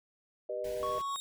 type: chord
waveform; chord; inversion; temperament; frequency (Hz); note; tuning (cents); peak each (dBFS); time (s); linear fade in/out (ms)
sine; G augmented; none; just; 392 / 490 / 612.5; G4 / B4 / D#5; 0 / -14 / -27; -41 / -38 / -36; 0.49-0.99; 5
type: band-stop noise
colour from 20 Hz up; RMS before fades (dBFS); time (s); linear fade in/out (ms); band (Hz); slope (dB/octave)
pink; -49; 0.64-1.02; 5; 1000 to 1500; 96
type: tone with exponential growth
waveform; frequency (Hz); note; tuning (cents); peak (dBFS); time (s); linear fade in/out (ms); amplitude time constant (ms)
25% pulse; 3729; A#7; 0; -32; 0.8-1.2; 0; 85
type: tone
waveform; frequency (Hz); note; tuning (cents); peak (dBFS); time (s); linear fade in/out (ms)
triangle; 1108.7; C#6; 0; -31; 0.83-1.16; 0
effects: none